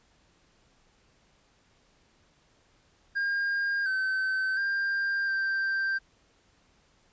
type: tone with pitch steps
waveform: triangle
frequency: 1613 / 1536 / 1592 / 1572 Hz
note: G6 / G6 / G6 / G6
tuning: +49 / -36 / +26 / +4 cents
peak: -24 dBFS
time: 3.15-5.99 s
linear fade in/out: 20 ms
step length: 710 ms
effects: pink hiss -65 dBFS RMS until 7.12 s + resampled to 16000 Hz